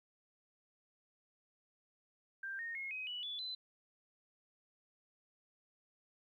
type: tone with pitch steps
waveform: sine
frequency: 1581 / 1847.8 / 2160 / 2524 / 2950 / 3448 / 4030 Hz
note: G6 / A#6 / C#7 / D#7 / F#7 / A7 / B7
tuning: +14 / -16 / -45 / +24 / -6 / -36 / +34 cents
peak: -40 dBFS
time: 2.43-3.55 s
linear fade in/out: 5 ms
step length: 160 ms
effects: 13-bit